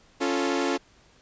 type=chord; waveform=sawtooth; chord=Db augmented; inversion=none; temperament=equal; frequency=277.2 / 349.2 / 440 Hz; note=Db4 / F4 / A4; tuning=0 / 0 / 0 cents; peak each=-23 / -24 / -26 dBFS; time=0.2-0.78 s; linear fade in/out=20 ms; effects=pink hiss -58 dBFS RMS until 1.21 s + resampled to 16000 Hz